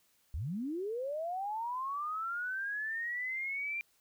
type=linear sweep; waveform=sine; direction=up; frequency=58.5 to 2386 Hz; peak=-34 dBFS; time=0.34-3.81 s; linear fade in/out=0 ms; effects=white hiss -71 dBFS RMS until 4 s